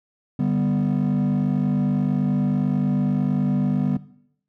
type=chord; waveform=triangle; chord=G major; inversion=second; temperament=equal; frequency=146.83 / 196 / 246.9 Hz; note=D3 / G3 / B3; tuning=0 / 0 / 0 cents; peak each=-20 dBFS; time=0.39-3.97 s; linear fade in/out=5 ms; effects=noise-tail reverb RT60 0.7 s tail -19 dB re dry + tanh soft clip ceiling -13 dBFS